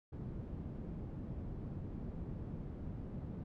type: low-pass noise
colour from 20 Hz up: white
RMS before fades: -44 dBFS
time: 0.12-3.44 s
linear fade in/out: 10 ms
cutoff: 180 Hz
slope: 12 dB/octave
effects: none